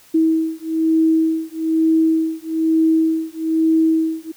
sine beating tone pair, 321 / 322.1 Hz, E4 / E4, -46 / -40 cents, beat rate 1.1 Hz, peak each -17 dBFS, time 0.14-4.32 s, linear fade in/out 10 ms, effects white hiss -49 dBFS RMS until 4.36 s

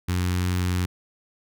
sawtooth tone with notch filter, 90.2 Hz, F#2, 44 cents flat, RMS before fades -24 dBFS, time 0.08-0.86 s, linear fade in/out 10 ms, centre 600 Hz, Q 0.73, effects none

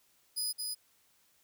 20% pulse tone with echo, 4978 Hz, D#8, in tune, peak -26 dBFS, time 0.36-0.53 s, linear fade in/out 20 ms, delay 220 ms, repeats 1, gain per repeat -3 dB, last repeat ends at 0.75 s, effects white hiss -69 dBFS RMS until 1.43 s

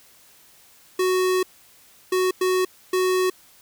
square tone bursts at uneven times, 370 Hz, F#4, in tune, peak -19 dBFS, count 4, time 0.99-1.43 / 2.12-2.31 / 2.41-2.65 / 2.93-3.3 s, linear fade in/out 5 ms, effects white hiss -53 dBFS RMS until 3.61 s

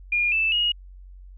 sine tone with pitch steps, 2421 / 2640 / 2879 Hz, D#7 / E7 / F#7, -48 / +2 / -48 cents, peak -19 dBFS, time 0.12-0.72 s, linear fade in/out 5 ms, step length 200 ms, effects added 46 Hz sine -41 dBFS peak until 1.37 s

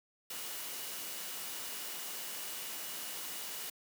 sine tone in noise, 2908 Hz, F#7, 31 cents flat, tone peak -53 dBFS, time 0.3-3.7 s, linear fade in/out 5 ms, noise white, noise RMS -42 dBFS, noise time 0.3-3.7 s, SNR -14 dB, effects high-pass 200 Hz 12 dB/octave

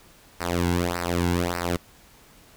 sawtooth tone with flanger, 87.31 Hz, F2, in tune, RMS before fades -25 dBFS, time 0.4-1.77 s, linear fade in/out 10 ms, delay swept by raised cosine 0.29 to 1.69 ms, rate 1.7 Hz, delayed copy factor -0.9, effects pink hiss -53 dBFS RMS until 2.56 s

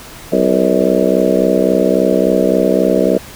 harmonic tone with a mistuned harmonic, 63.6 Hz, C2, 48 cents flat, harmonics 3 / 4 / 5 / 6 / 7 / 8 / 9 / 10, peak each -18 / -18 / -18 / -18 / -18 / -18 / -18 / -18 dBFS, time 0.32-3.18 s, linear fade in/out 5 ms, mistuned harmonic 8, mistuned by -66 cents, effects pink hiss -34 dBFS RMS until 3.35 s

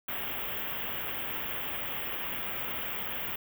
white band-stop noise, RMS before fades -35 dBFS, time 0.08-3.36 s, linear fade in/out 5 ms, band 3400 to 14000 Hz, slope 96 dB/octave, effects none

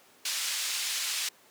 pink band-pass noise, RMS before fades -32 dBFS, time 0.25-1.29 s, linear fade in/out 5 ms, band 2800 to 9100 Hz, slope 12 dB/octave, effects pink hiss -58 dBFS RMS until 1.5 s + high-pass 300 Hz 12 dB/octave

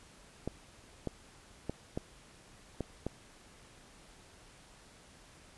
clicks, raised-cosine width 2 ms, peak -21 dBFS, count 6, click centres 0.476 / 1.073 / 1.696 / 1.975 / 2.807 / 3.066 s, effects pink hiss -58 dBFS RMS until 5.57 s + resampled to 24000 Hz

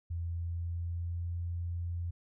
sine tone with pitch glide, 84.7 to 86.18 Hz, E2 to F2, +48 to -22 cents, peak -33 dBFS, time 0.1-2.11 s, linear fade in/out 10 ms, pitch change +30 cents, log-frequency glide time 0.25-1.37 s, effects none

